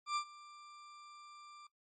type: tone with ADSR envelope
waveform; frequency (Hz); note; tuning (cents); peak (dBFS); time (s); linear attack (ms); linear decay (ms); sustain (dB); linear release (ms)
40% pulse; 1183; D6; +12; -31; 0.06-1.67; 100; 82; -21; 4
effects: noise-tail reverb RT60 0.1 s tail -20 dB re dry + MP3 32 kbps